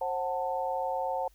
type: chord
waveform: sine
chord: F# diminished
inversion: second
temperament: just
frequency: 532.8 / 740 / 888 Hz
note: C5 / F#5 / A5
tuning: +31 / 0 / +16 cents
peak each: -33 dBFS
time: 0.01-1.28 s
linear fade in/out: 5 ms
effects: added 50 Hz sine -59 dBFS peak until 1.34 s + white hiss -67 dBFS RMS until 1.34 s